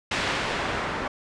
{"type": "noise with low-pass filter sweep", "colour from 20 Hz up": "white", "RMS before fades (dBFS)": -28, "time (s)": [0.11, 1.08], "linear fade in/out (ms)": 5, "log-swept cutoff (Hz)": [3000, 1300], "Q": 0.71, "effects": ["resampled to 22050 Hz"]}